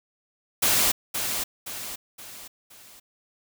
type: noise with echo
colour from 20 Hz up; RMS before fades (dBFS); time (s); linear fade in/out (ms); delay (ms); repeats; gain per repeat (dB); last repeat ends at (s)
white; -21; 0.62-0.92; 10; 520; 4; -7; 3
effects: none